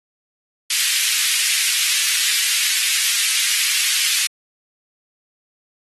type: high-pass noise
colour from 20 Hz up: pink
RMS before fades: -19 dBFS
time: 0.7-4.27 s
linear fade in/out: 5 ms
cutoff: 2100 Hz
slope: 24 dB/octave
effects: AAC 32 kbps